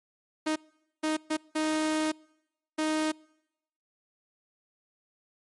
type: tone bursts at uneven times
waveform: sawtooth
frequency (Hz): 311.1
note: D#4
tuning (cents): 0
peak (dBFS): -22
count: 5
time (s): 0.46-0.56 / 1.03-1.17 / 1.3-1.37 / 1.55-2.12 / 2.78-3.12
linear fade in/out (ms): 10
effects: noise-tail reverb RT60 0.9 s tail -26 dB re dry + MP3 48 kbps